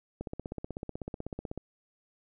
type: click train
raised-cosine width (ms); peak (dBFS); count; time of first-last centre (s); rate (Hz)
2; -23; 23; 0.21-1.576; 16.1
effects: none